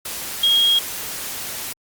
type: tone in noise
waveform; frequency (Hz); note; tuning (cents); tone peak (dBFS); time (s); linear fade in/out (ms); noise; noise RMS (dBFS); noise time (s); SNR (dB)
sine; 3269; G#7; -28; -13; 0.43-0.79; 5; white; -29; 0.05-1.73; +13
effects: Opus 48 kbps